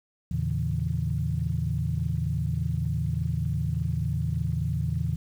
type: tone cluster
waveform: sine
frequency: 81.2 / 114.8 / 139.9 / 163.3 Hz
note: E2 / A#2 / C#3 / E3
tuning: -26 / -26 / +16 / -16 cents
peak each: -30 dBFS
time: 0.31-5.16 s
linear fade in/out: 5 ms
effects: tanh soft clip ceiling -14 dBFS + 9-bit